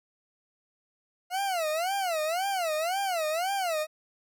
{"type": "tone with vibrato", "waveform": "40% pulse", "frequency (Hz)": 698.5, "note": "F5", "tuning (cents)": 0, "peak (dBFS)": -26, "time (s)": [1.3, 3.87], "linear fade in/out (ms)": 50, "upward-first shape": "sine", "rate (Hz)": 1.9, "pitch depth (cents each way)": 230, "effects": []}